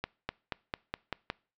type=accelerating click train; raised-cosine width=0.3 ms; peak=-16 dBFS; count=7; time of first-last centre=0.04-1.301 s; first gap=250 ms; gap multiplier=0.93; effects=noise-tail reverb RT60 0.4 s tail -24 dB re dry + low-pass 5000 Hz 12 dB/octave